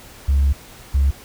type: tone pair in turn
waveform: sine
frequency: 69.3 / 68.82 Hz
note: C#2 / C#2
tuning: 0 / -12 cents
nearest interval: unison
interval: 12 cents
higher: first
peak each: -11 dBFS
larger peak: neither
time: 0.28-0.53 / 0.94-1.11 s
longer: first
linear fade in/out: 10 ms
effects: tanh soft clip ceiling -10 dBFS + pink hiss -42 dBFS RMS until 1.24 s